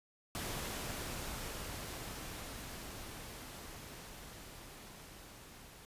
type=noise with level ramp; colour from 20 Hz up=pink; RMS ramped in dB=-40 to -55 dBFS; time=0.35-5.85 s; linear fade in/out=0 ms; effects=resampled to 32000 Hz